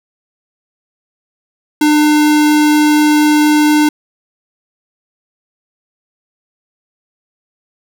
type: tone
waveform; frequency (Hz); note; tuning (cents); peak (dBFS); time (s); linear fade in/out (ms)
square; 300.7; D4; +41; -8; 1.81-3.89; 5
effects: none